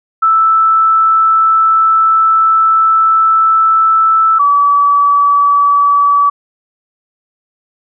sine tone pair in turn, 1318.5 / 1145.8 Hz, E6 / D6, 0 / -43 cents, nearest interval major second, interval 243 cents, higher first, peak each -6 dBFS, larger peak neither, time 0.22-4.39 / 4.39-6.3 s, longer first, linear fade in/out 10 ms, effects none

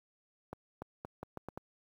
accelerating click train, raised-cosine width 1 ms, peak -27 dBFS, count 7, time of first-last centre 0.53-1.575 s, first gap 290 ms, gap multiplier 0.79, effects high-pass 60 Hz 12 dB/octave + 10-bit

